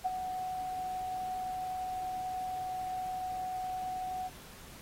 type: tone with ADSR envelope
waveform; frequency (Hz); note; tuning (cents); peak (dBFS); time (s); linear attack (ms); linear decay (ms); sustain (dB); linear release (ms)
sine; 742; F#5; +5; -26; 0.04-4.3; 20; 26; -8; 40
effects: pink hiss -52 dBFS RMS until 4.81 s + AAC 48 kbps